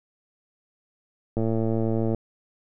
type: click train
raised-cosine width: 2 ms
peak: -13 dBFS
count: 88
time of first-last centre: 1.37-2.147 s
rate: 112 Hz
effects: none